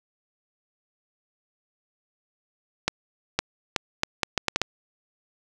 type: accelerating click train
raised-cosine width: 0.2 ms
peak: -4 dBFS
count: 9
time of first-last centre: 2.88-4.617 s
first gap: 510 ms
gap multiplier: 0.73
effects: none